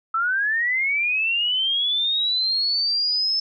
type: linear sweep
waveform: sine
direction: up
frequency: 1300 to 5274 Hz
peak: -19 dBFS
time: 0.14-3.4 s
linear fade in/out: 5 ms
effects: none